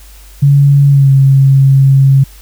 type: tone with pitch glide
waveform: sine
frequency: 141.2 to 135.92 Hz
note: C#3 to C#3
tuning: +32 to -34 cents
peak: -3 dBFS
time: 0.42-2.24 s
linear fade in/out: 10 ms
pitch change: -66 cents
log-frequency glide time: 0.89-1.11 s
effects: added 50 Hz sine -34 dBFS peak until 2.41 s + white hiss -41 dBFS RMS until 2.41 s